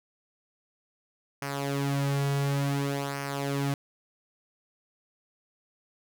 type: tone with flanger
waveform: sawtooth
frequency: 140 Hz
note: C#3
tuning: 18 cents sharp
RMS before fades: -29 dBFS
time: 1.42-3.74 s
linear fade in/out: 2 ms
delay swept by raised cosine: 0.26 to 3.36 ms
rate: 0.56 Hz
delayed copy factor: -0.65
effects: none